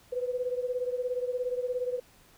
sine beating tone pair, 493.9 / 510.9 Hz, B4 / C5, 0 / -41 cents, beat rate 17 Hz, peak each -30 / -34 dBFS, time 0.12-2 s, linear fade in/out 10 ms, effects pink hiss -59 dBFS RMS until 2.37 s

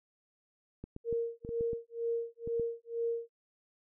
clicks, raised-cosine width 3 ms, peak -29 dBFS, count 9, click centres 0.84 / 0.964 / 1.127 / 1.449 / 1.491 / 1.609 / 1.732 / 2.475 / 2.597 s
sine tone with tremolo, 464.6 Hz, A#4, 6 cents flat, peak -29 dBFS, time 1.04-3.3 s, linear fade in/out 50 ms, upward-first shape sine, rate 2.1 Hz, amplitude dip 100%
effects none

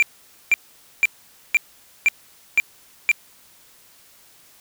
triangle tone bursts, 2369 Hz, D7, 14 cents sharp, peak -10 dBFS, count 7, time 0-3.115 s, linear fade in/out 0 ms, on 25 ms, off 490 ms, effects white hiss -52 dBFS RMS until 4.6 s

